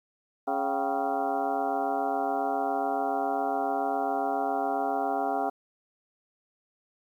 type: harmonic tone with a mistuned harmonic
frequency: 138.3 Hz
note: C#3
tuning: 4 cents flat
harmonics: 2 / 3 / 4 / 5 / 6 / 7 / 8 / 9 / 10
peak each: -35 / -35 / -38 / -31 / -29 / -40 / -42 / -43 / -41 dBFS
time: 0.47-5.5 s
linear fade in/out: 10 ms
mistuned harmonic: 6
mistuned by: -110 cents
effects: 10-bit